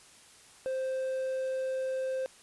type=tone; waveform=triangle; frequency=523.3 Hz; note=C5; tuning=in tune; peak=-28 dBFS; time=0.66-2.26 s; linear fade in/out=0 ms; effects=white hiss -56 dBFS RMS until 2.42 s + resampled to 24000 Hz